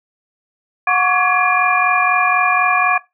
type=tone cluster; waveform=sine; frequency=729 / 1108 / 1152 / 1680 / 2401 Hz; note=F#5 / C#6 / D6 / G#6 / D7; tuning=-26 / -1 / -34 / +19 / +38 cents; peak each=-18 dBFS; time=0.87-2.98 s; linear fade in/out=5 ms; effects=noise-tail reverb RT60 0.2 s tail -20 dB re dry